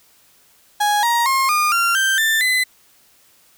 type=tone with pitch steps; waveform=35% pulse; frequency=830 / 942.5 / 1070.2 / 1215.2 / 1379.9 / 1566.8 / 1779.1 / 2020 Hz; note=G#5 / A#5 / C6 / D#6 / F6 / G6 / A6 / B6; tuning=-1 / +19 / +39 / -41 / -21 / -1 / +19 / +39 cents; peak=-13 dBFS; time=0.8-2.64 s; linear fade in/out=10 ms; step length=230 ms; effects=white hiss -54 dBFS RMS until 3.57 s